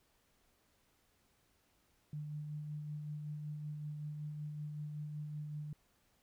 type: tone with tremolo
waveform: sine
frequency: 149.9 Hz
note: D3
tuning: 36 cents sharp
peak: -39 dBFS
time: 2.13-5.73 s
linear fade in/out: 2 ms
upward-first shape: sine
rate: 5.3 Hz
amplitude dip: 30%
effects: pink hiss -74 dBFS RMS until 6.22 s